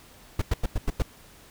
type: noise bursts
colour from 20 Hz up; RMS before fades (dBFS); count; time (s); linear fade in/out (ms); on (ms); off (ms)
brown; -22; 6; 0.39-1.023; 5; 28; 93
effects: pink hiss -52 dBFS RMS until 1.5 s